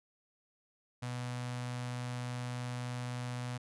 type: tone with notch filter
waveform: sawtooth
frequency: 123.47 Hz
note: B2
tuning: in tune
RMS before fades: -39 dBFS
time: 1.02-3.58 s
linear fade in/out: 10 ms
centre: 360 Hz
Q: 1.3
effects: resampled to 24000 Hz